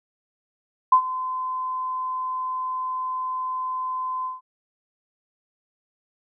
sine tone with ADSR envelope, 1026 Hz, C6, 34 cents flat, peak -9 dBFS, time 0.92-4.41 s, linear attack 6 ms, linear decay 84 ms, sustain -16 dB, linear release 160 ms, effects none

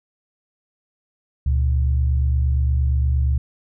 sine tone pair together, 71.23 / 119.8 Hz, C#2 / A#2, +48 / +48 cents, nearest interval major sixth, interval 900 cents, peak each -16 / -24 dBFS, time 1.46-3.38 s, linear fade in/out 5 ms, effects none

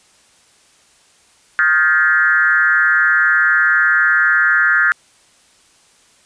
sine tone with frequency modulation, 1568 Hz, G6, in tune, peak -10 dBFS, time 1.59-4.92 s, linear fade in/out 0 ms, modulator 160 Hz, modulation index 1.5, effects white hiss -52 dBFS RMS until 6.25 s + resampled to 22050 Hz

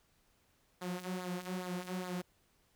sawtooth tone with flanger, 181.5 Hz, F#3, 33 cents flat, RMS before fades -40 dBFS, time 0.81-2.22 s, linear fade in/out 10 ms, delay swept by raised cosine 0.34 to 5.54 ms, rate 2.4 Hz, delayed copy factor -0.65, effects pink hiss -72 dBFS RMS until 2.75 s

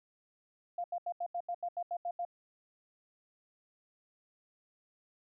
sine tone bursts, 698.5 Hz, F5, in tune, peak -33 dBFS, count 11, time 0.78-2.251 s, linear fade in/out 5 ms, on 61 ms, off 80 ms, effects none

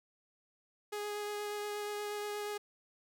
sawtooth tone with vibrato, 415.3 Hz, G#4, in tune, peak -33 dBFS, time 0.92-2.58 s, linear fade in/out 10 ms, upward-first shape sine, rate 8.4 Hz, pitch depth 10 cents each way, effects none

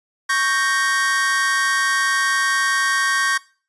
45% pulse chord, G diminished, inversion second, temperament equal, 1108.7 / 1568 / 1864.7 Hz, Db6 / G6 / Bb6, 0 / 0 / 0 cents, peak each -22 / -21 / -21 dBFS, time 0.29-3.38 s, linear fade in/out 10 ms, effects noise-tail reverb RT60 0.4 s tail -21 dB re dry + resampled to 24000 Hz

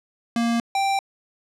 square tone pair in turn, 233.3 / 784.7 Hz, A#3 / G5, +2 / +2 cents, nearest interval octave + major sixth, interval 2100 cents, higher second, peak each -20 dBFS, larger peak neither, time 0.36-0.6 / 0.75-0.99 s, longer neither, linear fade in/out 2 ms, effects low-pass 8000 Hz 12 dB/octave

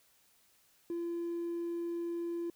triangle tone, 341 Hz, F4, 41 cents flat, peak -31 dBFS, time 0.9-2.5 s, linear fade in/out 2 ms, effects tanh soft clip ceiling -30 dBFS + white hiss -68 dBFS RMS until 2.55 s

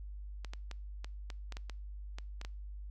clicks, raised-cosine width 0.2 ms, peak -27 dBFS, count 11, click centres 0.447 / 0.535 / 0.713 / 1.045 / 1.302 / 1.523 / 1.569 / 1.697 / 2.185 / 2.414 / 2.449 s, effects noise-tail reverb RT60 0.4 s tail -24 dB re dry + added 50 Hz sine -42 dBFS peak until 2.9 s

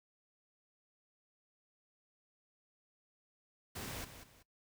pink noise with echo, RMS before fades -44 dBFS, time 3.75-4.05 s, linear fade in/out 10 ms, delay 190 ms, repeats 2, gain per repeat -10 dB, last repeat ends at 4.43 s, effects noise-tail reverb RT60 0.1 s tail -18 dB re dry

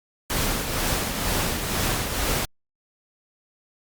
pink noise with tremolo, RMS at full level -23 dBFS, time 0.3-2.45 s, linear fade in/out 0 ms, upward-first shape triangle, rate 2.1 Hz, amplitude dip 50%, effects Opus 48 kbps

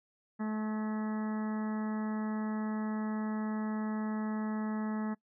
harmonic tone with a mistuned harmonic, 215.9 Hz, A3, 33 cents flat, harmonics 1 / 2 / 3 / 4 / 5 / 6 / 7 / 8 / 9, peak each -32 / -46 / -48 / -46 / -50 / -49 / -61 / -50 / -55 dBFS, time 0.39-5.15 s, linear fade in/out 20 ms, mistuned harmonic 8, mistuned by -26 cents, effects noise-tail reverb RT60 0.1 s tail -24 dB re dry

